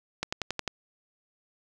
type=accelerating click train; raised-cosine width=0.2 ms; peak=-12 dBFS; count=6; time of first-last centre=0.23-0.677 s; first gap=95 ms; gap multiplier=0.97; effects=none